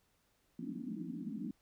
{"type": "band-pass noise", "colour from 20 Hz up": "pink", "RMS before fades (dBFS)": -42, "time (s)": [0.59, 1.51], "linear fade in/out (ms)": 0, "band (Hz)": [170, 320], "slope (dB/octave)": 96, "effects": ["pink hiss -75 dBFS RMS until 1.61 s"]}